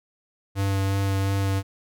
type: tone with vibrato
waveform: square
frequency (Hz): 97.8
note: G2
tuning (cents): -4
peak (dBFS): -22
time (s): 0.55-1.63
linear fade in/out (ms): 50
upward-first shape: sine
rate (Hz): 2.8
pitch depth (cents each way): 12
effects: none